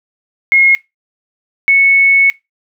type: tone pair in turn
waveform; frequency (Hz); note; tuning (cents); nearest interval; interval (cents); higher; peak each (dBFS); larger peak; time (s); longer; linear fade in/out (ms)
sine; 2158 / 2207; C#7 / C#7; -47 / -8; unison; 39; second; -5; neither; 0.52-0.75 / 1.68-2.3; second; 0
effects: noise-tail reverb RT60 0.2 s tail -22 dB re dry